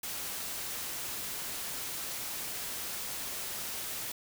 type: noise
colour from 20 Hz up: white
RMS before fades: -38 dBFS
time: 0.03-4.12 s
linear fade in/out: 5 ms
effects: none